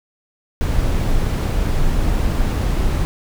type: noise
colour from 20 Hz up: brown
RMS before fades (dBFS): -17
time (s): 0.61-3.05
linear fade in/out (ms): 0
effects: none